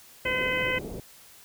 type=harmonic tone; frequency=510 Hz; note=C5; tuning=44 cents flat; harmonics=1 / 2 / 3 / 4 / 5 / 6; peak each=-31 / -36 / -34 / -28 / -33 / -36 dBFS; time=0.25-0.79 s; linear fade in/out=10 ms
type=low-pass noise; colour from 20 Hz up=white; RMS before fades=-37 dBFS; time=0.25-1 s; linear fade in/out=0 ms; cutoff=510 Hz; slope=24 dB/octave
effects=white hiss -52 dBFS RMS until 1.44 s